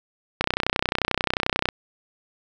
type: click train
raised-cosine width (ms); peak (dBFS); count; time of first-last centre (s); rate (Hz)
0.3; -4; 41; 0.41-1.688; 31.3
effects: none